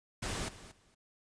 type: noise with echo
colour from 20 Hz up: pink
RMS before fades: -37 dBFS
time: 0.22-0.49 s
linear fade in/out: 10 ms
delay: 230 ms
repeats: 2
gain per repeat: -15 dB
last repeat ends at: 0.95 s
effects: resampled to 22050 Hz